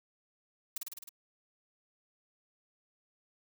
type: noise with echo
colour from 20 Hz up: blue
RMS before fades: -36 dBFS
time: 0.76-0.78 s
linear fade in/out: 5 ms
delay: 52 ms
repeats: 6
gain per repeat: -2 dB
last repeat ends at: 1.092 s
effects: none